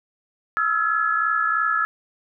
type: tone cluster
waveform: sine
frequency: 1298 / 1361 / 1698 Hz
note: E6 / F6 / G#6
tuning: -27 / -45 / +38 cents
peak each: -23 dBFS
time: 0.57-1.85 s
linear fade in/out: 0 ms
effects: none